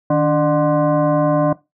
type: tone with frequency modulation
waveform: sine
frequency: 155.56 Hz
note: D#3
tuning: in tune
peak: -12 dBFS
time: 0.1-1.53 s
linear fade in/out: 5 ms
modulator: 445 Hz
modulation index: 1.6
effects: noise-tail reverb RT60 0.2 s tail -18 dB re dry